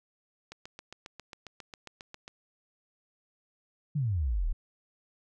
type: click train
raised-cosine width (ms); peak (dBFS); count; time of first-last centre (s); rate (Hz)
0.2; -26; 14; 0.52-2.279; 7.39
type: exponential sweep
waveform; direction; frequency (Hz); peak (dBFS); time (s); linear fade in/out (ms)
sine; down; 157.9 to 32.7; -26; 3.95-4.53; 10
effects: none